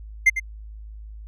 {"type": "tone with echo", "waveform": "triangle", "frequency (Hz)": 2093, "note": "C7", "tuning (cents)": 0, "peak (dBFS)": -9, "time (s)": [0.26, 0.3], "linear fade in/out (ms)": 10, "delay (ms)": 100, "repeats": 1, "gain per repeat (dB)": -11, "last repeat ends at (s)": 0.4, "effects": ["added 53 Hz sine -36 dBFS peak until 1.27 s"]}